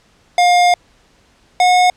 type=tone pair in turn; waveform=square; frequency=710 / 725.3 Hz; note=F5 / F#5; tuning=+28 / -35 cents; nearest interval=unison; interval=37 cents; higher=second; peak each=-9 dBFS; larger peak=neither; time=0.38-0.74 / 1.6-1.9 s; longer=first; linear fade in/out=2 ms; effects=pink hiss -53 dBFS RMS until 1.96 s + low-pass 7000 Hz 12 dB/octave